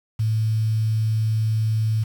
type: tone with quantisation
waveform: sine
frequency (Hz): 110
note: A2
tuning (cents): 0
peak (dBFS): -18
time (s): 0.19-2.04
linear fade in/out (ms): 10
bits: 7
effects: none